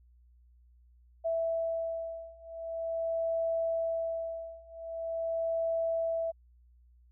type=beating tone pair; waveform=sine; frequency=659.3 / 659.74 Hz; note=E5 / E5; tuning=0 / +1 cents; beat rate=0.44 Hz; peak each=-34 / -33 dBFS; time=1.24-6.32 s; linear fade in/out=20 ms; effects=added 60 Hz sine -58 dBFS peak until 7.11 s